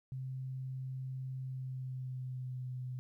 sine tone with pitch glide, 130.81 to 126.94 Hz, C3 to B2, 0 to +48 cents, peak -38 dBFS, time 0.12-2.99 s, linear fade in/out 0 ms, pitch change -52 cents, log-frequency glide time 1.4-2.7 s, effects 13-bit

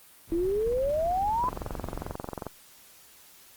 brown noise with tremolo, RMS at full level -37 dBFS, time 0.27-2.15 s, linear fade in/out 50 ms, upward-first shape triangle, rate 18 Hz, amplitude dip 45%
sine exponential sweep, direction up, 326.7 to 1031 Hz, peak -24 dBFS, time 0.32-1.49 s, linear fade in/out 0 ms
click train, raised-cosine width 1 ms, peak -19 dBFS, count 24, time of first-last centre 1.44-2.467 s, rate 22.4 Hz
effects white hiss -54 dBFS RMS until 3.56 s + Opus 32 kbps

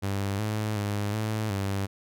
sawtooth tone with pitch steps, 99.1 / 107.1 / 102.7 / 108.5 / 98.5 Hz, G2 / A2 / G#2 / A2 / G2, +19 / -46 / -19 / -24 / +9 cents, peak -23 dBFS, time 0.02-1.87 s, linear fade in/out 20 ms, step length 370 ms, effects none

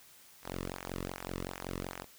sawtooth tone with flanger, 45.29 Hz, F#1, 36 cents flat, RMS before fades -41 dBFS, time 0.42-2.06 s, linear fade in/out 50 ms, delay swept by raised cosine 0.22 to 1.32 ms, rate 2.6 Hz, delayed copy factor -0.95, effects white hiss -58 dBFS RMS until 2.18 s

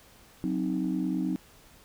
sine chord, C diminished, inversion second, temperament equal, 185 / 261.6 / 311.1 Hz, Gb3 / C4 / Eb4, 0 / 0 / 0 cents, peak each -30 dBFS, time 0.44-1.36 s, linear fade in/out 0 ms, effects tanh soft clip ceiling -19 dBFS + pink hiss -56 dBFS RMS until 1.84 s

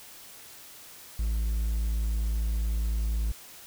triangle tone, 55 Hz, A1, in tune, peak -23 dBFS, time 1.19-3.32 s, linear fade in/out 5 ms, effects white hiss -48 dBFS RMS until 3.66 s

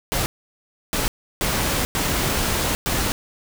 pink noise bursts at uneven times, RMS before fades -22 dBFS, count 5, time 0.12-0.26 / 0.93-1.08 / 1.41-1.85 / 1.95-2.75 / 2.86-3.12 s, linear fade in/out 0 ms, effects none

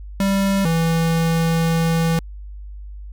square tone pair in turn, 196 / 164.82 Hz, G3 / E3, 0 / 0 cents, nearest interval minor third, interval 300 cents, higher first, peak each -16 dBFS, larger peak neither, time 0.2-0.65 / 0.65-2.19 s, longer second, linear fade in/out 2 ms, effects added 50 Hz sine -31 dBFS peak until 3.12 s + MP3 96 kbps

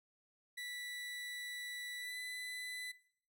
30% pulse tone with pitch glide, 1965 to 1997 Hz, B6 to B6, -9 to +19 cents, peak -40 dBFS, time 0.57-2.92 s, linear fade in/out 10 ms, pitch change +28 cents, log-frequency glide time 1.99-2.17 s, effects noise-tail reverb RT60 0.6 s tail -17 dB re dry

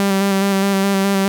sawtooth tone with vibrato, 196 Hz, G3, in tune, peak -10 dBFS, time 0-1.28 s, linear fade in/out 0 ms, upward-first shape square, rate 4.8 Hz, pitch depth 19 cents each way, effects none

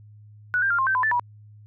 sine tone with pitch steps, 1473 / 1588 / 1396 / 1060 / 1552 / 1009 / 1758 / 969 Hz, F#6 / G6 / F6 / C6 / G6 / B5 / A6 / B5, -8 / +22 / -1 / +22 / -18 / +37 / -2 / -33 cents, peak -19 dBFS, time 0.54-1.196 s, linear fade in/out 0 ms, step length 82 ms, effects added 105 Hz sine -45 dBFS peak until 1.66 s

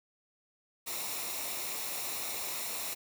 white noise with comb filter, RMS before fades -37 dBFS, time 0.86-2.95 s, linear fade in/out 20 ms, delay 0.63 ms, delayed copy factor -0.55, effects none

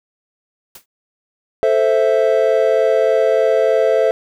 white noise with exponential decay, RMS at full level -32 dBFS, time 0.75-0.86 s, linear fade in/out 5 ms, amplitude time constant 23 ms
triangle chord, A minor, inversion none, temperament equal, 440 / 523.3 / 659.3 Hz, A4 / C5 / E5, 0 / 0 / 0 cents, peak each -14 dBFS, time 1.63-4.11 s, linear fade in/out 0 ms
effects none

